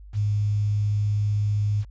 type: tone with quantisation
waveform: sine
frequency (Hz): 103.83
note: G#2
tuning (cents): 0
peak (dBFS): -20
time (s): 0.13-1.85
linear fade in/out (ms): 50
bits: 8
effects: added 50 Hz sine -41 dBFS peak until 1.9 s + resampled to 16000 Hz